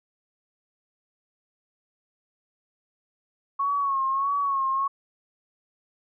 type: tone with vibrato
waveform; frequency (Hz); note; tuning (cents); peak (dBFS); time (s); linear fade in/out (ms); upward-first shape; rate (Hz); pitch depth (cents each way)
sine; 1101; C#6; -12; -22; 3.59-4.88; 10; sine; 1.6; 54
effects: none